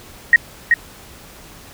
sine tone with echo, 1881 Hz, A#6, 15 cents sharp, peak -4 dBFS, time 0.33-0.36 s, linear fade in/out 2 ms, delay 380 ms, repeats 1, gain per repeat -4 dB, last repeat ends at 0.74 s, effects pink hiss -41 dBFS RMS until 1.73 s

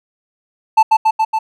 triangle tone with echo, 880 Hz, A5, in tune, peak -3 dBFS, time 0.77-0.83 s, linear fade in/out 10 ms, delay 140 ms, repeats 4, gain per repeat -2 dB, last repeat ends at 1.39 s, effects none

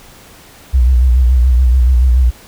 sine tone with vibrato, 62.5 Hz, B1, 21 cents sharp, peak -6 dBFS, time 0.73-2.31 s, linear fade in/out 20 ms, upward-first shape sine, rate 7 Hz, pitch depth 85 cents each way, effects pink hiss -40 dBFS RMS until 2.47 s

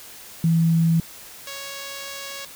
sine / 5% pulse tone pair in turn, 164.81 / 554.4 Hz, E3 / C#5, 0 / 0 cents, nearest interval octave + major sixth, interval 2100 cents, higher second, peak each -15 / -21 dBFS, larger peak first, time 0.44-1 / 1.47-2.45 s, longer second, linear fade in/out 2 ms, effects white hiss -42 dBFS RMS until 2.55 s

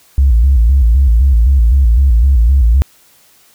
sine tone with vibrato, 62 Hz, B1, 7 cents sharp, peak -4 dBFS, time 0.18-2.82 s, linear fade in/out 0 ms, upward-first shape square, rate 3.9 Hz, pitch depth 160 cents each way, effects tanh soft clip ceiling -2 dBFS + white hiss -48 dBFS RMS until 3.54 s

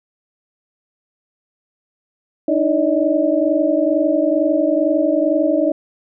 sine tone cluster, 297.8 / 320 / 578 / 629 Hz, D4 / D#4 / D5 / D#5, +24 / +49 / -28 / +19 cents, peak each -19 dBFS, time 2.48-5.72 s, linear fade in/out 5 ms, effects none

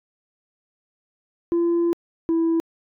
sine tone pair in turn, 341 / 329.8 Hz, F4 / E4, -41 / +1 cents, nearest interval minor second, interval 58 cents, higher first, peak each -15 dBFS, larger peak neither, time 1.52-1.93 / 2.29-2.6 s, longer first, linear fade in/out 0 ms, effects tanh soft clip ceiling -16 dBFS

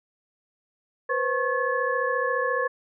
sine tone cluster, 489.6 / 524 / 1091 / 1714 Hz, B4 / C5 / C#6 / A6, -15 / +2 / -28 / -46 cents, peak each -28 dBFS, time 1.09-2.68 s, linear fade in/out 10 ms, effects none

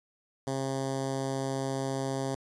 10% pulse tone with notch filter, 134.6 Hz, C3, 49 cents sharp, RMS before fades -32 dBFS, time 0.47-2.35 s, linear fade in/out 2 ms, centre 2400 Hz, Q 0.82, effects resampled to 22050 Hz

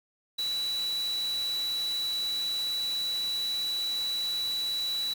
sine tone in noise, 3939 Hz, B7, 5 cents flat, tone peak -28 dBFS, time 0.38-5.14 s, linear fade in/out 10 ms, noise white, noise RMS -42 dBFS, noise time 0.38-5.14 s, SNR +11 dB, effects none

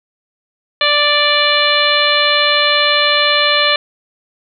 harmonic tone, 587.3 Hz, D5, in tune, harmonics 1 / 2 / 3 / 4 / 5 / 6 / 7, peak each -18 / -18 / -18 / -18 / -18 / -18 / -18 dBFS, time 0.81-3.76 s, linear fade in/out 2 ms, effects none

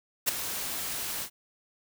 white noise with ADSR envelope, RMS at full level -22 dBFS, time 0.26-1.3 s, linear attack 27 ms, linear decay 9 ms, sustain -12 dB, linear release 83 ms, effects none

